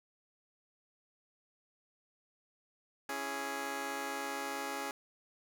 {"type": "chord", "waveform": "10% pulse", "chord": "C# minor", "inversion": "none", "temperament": "just", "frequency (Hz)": [277.2, 332.6, 415.8], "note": ["C#4", "E4", "G#4"], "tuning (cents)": [0, 16, 2], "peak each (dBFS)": [-33, -37, -33], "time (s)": [3.09, 4.91], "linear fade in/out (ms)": 2, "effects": []}